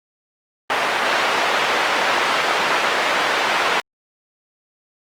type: band-pass noise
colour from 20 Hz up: pink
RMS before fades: -19 dBFS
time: 0.7-3.8 s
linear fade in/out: 0 ms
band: 660 to 2800 Hz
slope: 12 dB/octave
effects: Opus 24 kbps